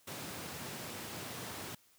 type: high-pass noise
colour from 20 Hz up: pink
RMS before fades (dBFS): -44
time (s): 0.07-1.75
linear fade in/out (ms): 5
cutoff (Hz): 100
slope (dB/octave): 24
effects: white hiss -67 dBFS RMS until 1.98 s